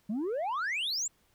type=exponential sweep; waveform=sine; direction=up; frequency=196 to 7770 Hz; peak=-27 dBFS; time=0.09-1.08 s; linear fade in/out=10 ms; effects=tanh soft clip ceiling -29 dBFS + pink hiss -69 dBFS RMS until 1.34 s